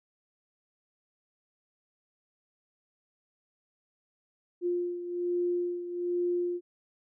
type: beating tone pair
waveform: sine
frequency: 351.8 / 353 Hz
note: F4 / F4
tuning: +13 / +19 cents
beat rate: 1.2 Hz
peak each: -29 / -35 dBFS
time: 4.61-6.61 s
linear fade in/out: 50 ms
effects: none